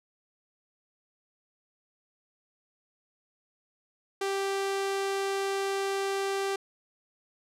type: tone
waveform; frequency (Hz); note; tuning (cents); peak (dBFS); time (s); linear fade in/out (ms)
sawtooth; 392; G4; 0; -24; 4.21-6.56; 5
effects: low-pass 10000 Hz 12 dB/octave